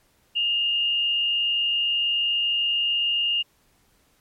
sine tone with frequency modulation, 2829 Hz, F7, 22 cents sharp, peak -20 dBFS, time 0.35-3.43 s, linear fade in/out 20 ms, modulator 119 Hz, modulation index 0.4, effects pink hiss -63 dBFS RMS until 4.2 s + MP3 64 kbps

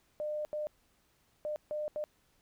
sine tone bursts at uneven times, 603 Hz, D5, 46 cents sharp, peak -33 dBFS, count 5, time 0.2-0.45 / 0.53-0.67 / 1.45-1.56 / 1.71-1.88 / 1.96-2.04 s, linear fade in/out 0 ms, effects pink hiss -71 dBFS RMS until 2.41 s

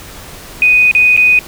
sine tone with dropouts, 2489 Hz, D#7, in tune, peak -5 dBFS, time 0.62-1.39 s, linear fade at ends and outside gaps 1 ms, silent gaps 0.913-0.95 / 1.165-1.175 s, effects pink hiss -32 dBFS RMS until 1.47 s

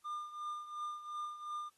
triangle tone with tremolo, 1204 Hz, D6, 43 cents sharp, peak -35 dBFS, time 0.04-1.7 s, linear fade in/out 20 ms, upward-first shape triangle, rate 2.8 Hz, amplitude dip 75%, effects white hiss -73 dBFS RMS until 1.77 s + AAC 32 kbps

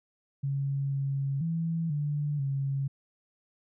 sine tone with pitch steps, 138.6 / 137.8 / 165 / 146.9 / 137.5 Hz, C#3 / C#3 / E3 / D3 / C#3, 0 / -10 / +2 / +1 / -14 cents, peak -27 dBFS, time 0.43-2.88 s, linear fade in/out 10 ms, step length 490 ms, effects none

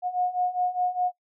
sine beating tone pair, 721 / 725.9 Hz, F#5 / F#5, -45 / -33 cents, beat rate 4.9 Hz, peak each -28 / -25 dBFS, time 0.02-1.12 s, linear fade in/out 50 ms, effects noise-tail reverb RT60 0.1 s tail -22 dB re dry

